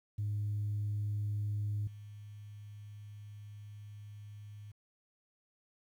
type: tone with level steps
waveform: sine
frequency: 103.9 Hz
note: G#2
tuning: 1 cent sharp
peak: -31 / -46 dBFS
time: 0.18-4.72 s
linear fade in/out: 10 ms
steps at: 1.87 s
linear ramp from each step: 5 ms
effects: tanh soft clip ceiling -29 dBFS + 11-bit